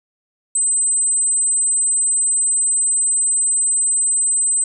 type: tone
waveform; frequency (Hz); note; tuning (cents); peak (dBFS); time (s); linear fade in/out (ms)
sine; 8110; B8; +45; -14; 0.55-4.64; 5
effects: none